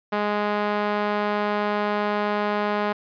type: tone with band-pass filter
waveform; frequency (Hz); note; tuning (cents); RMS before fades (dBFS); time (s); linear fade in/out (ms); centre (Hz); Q
sawtooth; 207.7; G#3; 0; -24; 0.12-2.93; 10; 970; 0.81
effects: resampled to 11025 Hz